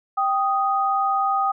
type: tone pair together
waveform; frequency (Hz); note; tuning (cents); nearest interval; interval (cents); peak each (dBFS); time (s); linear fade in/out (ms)
sine; 784 / 1244.5; G5 / D#6; 0 / 0; minor sixth; 800; -21; 0.17-1.52; 10
effects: none